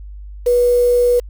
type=tone with quantisation; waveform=sine; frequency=487 Hz; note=B4; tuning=24 cents flat; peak=-10 dBFS; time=0.46-1.2 s; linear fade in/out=10 ms; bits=5; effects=added 50 Hz sine -30 dBFS peak until 1.29 s